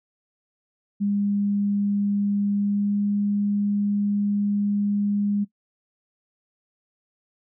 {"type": "tone with pitch glide", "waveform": "sine", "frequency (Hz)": [202.6, 204], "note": ["G#3", "G#3"], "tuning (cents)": [-43, -31], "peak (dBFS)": -20, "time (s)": [1, 5.45], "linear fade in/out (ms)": 20, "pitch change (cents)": 12, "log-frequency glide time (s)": [2.56, 3.01], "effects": ["noise-tail reverb RT60 0.1 s tail -19 dB re dry"]}